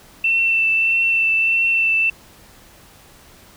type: tone with vibrato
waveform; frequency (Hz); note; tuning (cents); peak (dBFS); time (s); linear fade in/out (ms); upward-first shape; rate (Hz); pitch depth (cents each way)
sine; 2679; E7; +27; -14; 0.24-2.1; 5; triangle; 1.6; 19
effects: pink hiss -47 dBFS RMS until 3.56 s